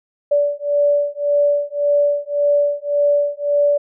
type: beating tone pair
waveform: sine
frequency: 578 / 579.8 Hz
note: D5 / D5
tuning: -28 / -22 cents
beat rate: 1.8 Hz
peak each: -17 dBFS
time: 0.31-3.78 s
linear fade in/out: 10 ms
effects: none